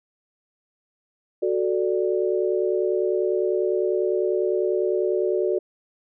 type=chord; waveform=sine; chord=D major; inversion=first; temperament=equal; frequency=370 / 440 / 587.3 Hz; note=F#4 / A4 / D5; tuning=0 / 0 / 0 cents; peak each=-22 / -25 / -27 dBFS; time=1.42-5.59 s; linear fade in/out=10 ms; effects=none